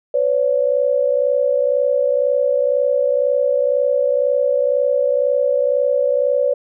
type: tone pair together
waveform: sine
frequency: 506 / 568 Hz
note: B4 / C#5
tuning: +42 / +42 cents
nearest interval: major second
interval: 200 cents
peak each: -17 / -16 dBFS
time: 0.14-6.54 s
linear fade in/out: 5 ms
effects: none